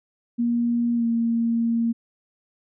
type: tone with pitch glide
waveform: sine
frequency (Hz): 236.8 to 231.3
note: A#3 to A#3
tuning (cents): +27 to -13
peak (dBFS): -19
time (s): 0.38-1.93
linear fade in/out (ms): 20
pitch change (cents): -40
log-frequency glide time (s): 0.95-1.05
effects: none